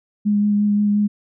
sine tone with vibrato, 206.6 Hz, G#3, 9 cents flat, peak -14 dBFS, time 0.25-1.08 s, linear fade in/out 20 ms, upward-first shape sine, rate 5.7 Hz, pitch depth 14 cents each way, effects none

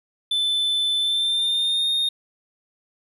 triangle tone with pitch glide, 3520 to 3682 Hz, A7 to A#7, 0 to -22 cents, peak -18 dBFS, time 0.31-2.09 s, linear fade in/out 5 ms, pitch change +78 cents, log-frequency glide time 0.99-1.89 s, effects none

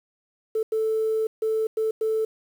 sine tone bursts at uneven times, 440 Hz, A4, in tune, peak -20 dBFS, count 5, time 0.55-0.63 / 0.72-1.27 / 1.42-1.67 / 1.77-1.91 / 2.01-2.25 s, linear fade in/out 5 ms, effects tanh soft clip ceiling -16 dBFS + 8-bit

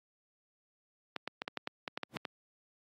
clicks, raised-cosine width 0.3 ms, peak -19 dBFS, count 11, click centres 1.163 / 1.276 / 1.419 / 1.479 / 1.573 / 1.674 / 1.878 / 1.975 / 2.033 / 2.169 / 2.252 s
brown noise with exponential growth, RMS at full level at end -32 dBFS, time 2.09-2.17 s, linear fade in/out 5 ms, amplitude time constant 16 ms
effects high-pass 200 Hz 12 dB/octave + AAC 48 kbps

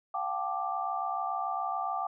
sine tone cluster, 703 / 770 / 861 / 1179 Hz, F5 / G5 / A5 / D6, +11 / -31 / -38 / +6 cents, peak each -37 / -34 / -39 / -34 dBFS, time 0.14-2.07 s, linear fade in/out 5 ms, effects none

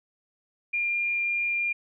sine tone, 2401 Hz, D7, 38 cents sharp, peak -24 dBFS, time 0.73-1.73 s, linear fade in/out 10 ms, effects none

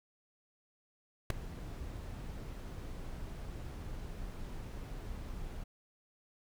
brown noise with ADSR envelope, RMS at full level -19 dBFS, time 1.3-5.64 s, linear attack 4 ms, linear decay 4 ms, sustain -24 dB, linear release 8 ms, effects none

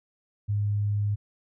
sine tone, 103.1 Hz, G#2, 12 cents flat, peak -23 dBFS, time 0.48-1.16 s, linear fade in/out 20 ms, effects none

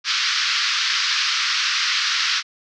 white band-pass noise, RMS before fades -21 dBFS, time 0.04-2.43 s, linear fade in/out 50 ms, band 1200 to 5500 Hz, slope 48 dB/octave, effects none

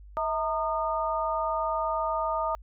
sine tone cluster, 644 / 916 / 1223 Hz, E5 / A#5 / D#6, -41 / -31 / -30 cents, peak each -30 dBFS, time 0.17-2.55 s, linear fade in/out 0 ms, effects added 50 Hz sine -45 dBFS peak until 2.62 s

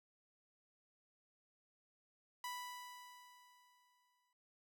sawtooth tone with exponential decay, 987.8 Hz, B5, in tune, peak -38 dBFS, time 2.44-4.33 s, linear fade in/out 2 ms, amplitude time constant 410 ms, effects none

